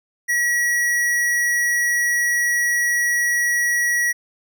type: tone with hard clipping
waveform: sine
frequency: 1921 Hz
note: B6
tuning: 48 cents flat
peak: -18 dBFS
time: 0.28-4.13 s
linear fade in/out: 20 ms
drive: 17 dB
effects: none